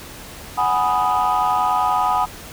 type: chord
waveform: sine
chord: G# minor seventh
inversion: third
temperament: equal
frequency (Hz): 740 / 830.6 / 987.8 / 1244.5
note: F#5 / G#5 / B5 / D#6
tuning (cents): 0 / 0 / 0 / 0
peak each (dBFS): -20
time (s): 0.57-2.26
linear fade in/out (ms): 20
effects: tanh soft clip ceiling -10 dBFS + pink hiss -37 dBFS RMS until 2.52 s